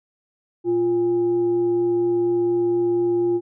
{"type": "tone with frequency modulation", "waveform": "sine", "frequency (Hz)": 349.2, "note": "F4", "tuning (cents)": 0, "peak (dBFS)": -17, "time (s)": [0.64, 3.41], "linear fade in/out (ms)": 50, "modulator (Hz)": 467, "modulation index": 0.21, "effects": []}